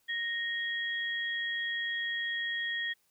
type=tone pair together; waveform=sine; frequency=1864.7 / 3299 Hz; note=A#6 / G#7; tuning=0 / -12 cents; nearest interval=minor seventh; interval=988 cents; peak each=-32 / -37 dBFS; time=0.08-2.94 s; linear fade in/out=20 ms; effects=white hiss -72 dBFS RMS until 3.1 s